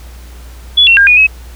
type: tone with pitch steps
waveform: sine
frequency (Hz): 3414 / 2720 / 1609 / 2458 / 2562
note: G#7 / F7 / G6 / D#7 / E7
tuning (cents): +47 / -46 / +45 / -22 / -50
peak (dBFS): -3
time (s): 0.77-1.27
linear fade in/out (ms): 10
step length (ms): 100
effects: added 60 Hz sine -29 dBFS peak until 1.55 s + pink hiss -40 dBFS RMS until 1.55 s